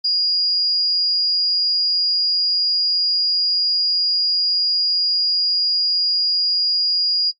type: tone with amplitude modulation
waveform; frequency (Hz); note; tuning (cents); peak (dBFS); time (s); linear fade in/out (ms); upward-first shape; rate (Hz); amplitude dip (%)
sine; 4861; D#8; -41; -14; 0.04-7.31; 10; sine; 221; 35
effects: noise-tail reverb RT60 0.1 s tail -22 dB re dry + AAC 32 kbps